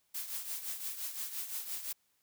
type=noise with tremolo; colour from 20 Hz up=blue; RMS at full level=-37 dBFS; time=0.14-1.93 s; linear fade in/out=10 ms; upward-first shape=triangle; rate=5.8 Hz; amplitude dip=70%; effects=white hiss -75 dBFS RMS until 2.22 s